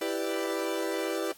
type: chord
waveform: 40% pulse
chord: E minor seventh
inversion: none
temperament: equal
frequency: 329.6 / 392 / 493.9 / 587.3 Hz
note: E4 / G4 / B4 / D5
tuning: 0 / 0 / 0 / 0 cents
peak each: -33 / -33 / -34 / -35 dBFS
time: 0.01-1.32 s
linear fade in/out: 5 ms
effects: white hiss -55 dBFS RMS until 1.37 s + AAC 64 kbps